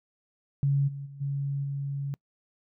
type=tone with level steps; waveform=sine; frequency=139.9 Hz; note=C#3; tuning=16 cents sharp; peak=-21 / -34 / -41 / -27 / -29 dBFS; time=0.63-2.14 s; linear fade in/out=0 ms; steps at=0.87 / 1.05 / 1.2 / 1.63 s; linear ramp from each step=20 ms; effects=noise-tail reverb RT60 0.1 s tail -26 dB re dry